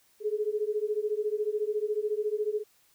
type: beating tone pair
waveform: sine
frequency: 416.3 / 430.3 Hz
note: G#4 / A4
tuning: +4 / -39 cents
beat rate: 14 Hz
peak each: -30 dBFS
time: 0.2-2.64 s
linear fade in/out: 50 ms
effects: white hiss -65 dBFS RMS until 2.94 s